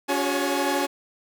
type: tone cluster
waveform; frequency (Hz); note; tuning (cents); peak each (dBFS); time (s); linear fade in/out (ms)
sawtooth; 282.2 / 362.7 / 405.1 / 552 / 845; C#4 / F#4 / G#4 / C#5 / G#5; +31 / -34 / -43 / -7 / +30; -23 / -24 / -30 / -26 / -25; 0.08-0.87; 20
effects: none